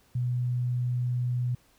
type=tone; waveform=sine; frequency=123.47 Hz; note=B2; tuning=in tune; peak=-25 dBFS; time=0.15-1.55 s; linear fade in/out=5 ms; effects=pink hiss -63 dBFS RMS until 1.78 s